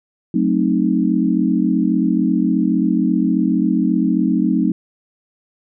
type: chord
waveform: sine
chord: F# diminished seventh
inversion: none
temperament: equal with one note detuned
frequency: 185 / 220 / 263.6 / 311.1 Hz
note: F#3 / A3 / C4 / Eb4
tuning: 0 / 0 / +13 / 0 cents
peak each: -19 dBFS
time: 0.34-4.72 s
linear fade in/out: 5 ms
effects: none